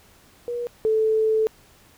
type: tone pair in turn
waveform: sine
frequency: 480 / 438.2 Hz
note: B4 / A4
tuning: -49 / -7 cents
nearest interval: major second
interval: 158 cents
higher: first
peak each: -25 / -17 dBFS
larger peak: second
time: 0.48-0.67 / 0.85-1.47 s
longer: second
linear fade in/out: 0 ms
effects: pink hiss -54 dBFS RMS until 1.97 s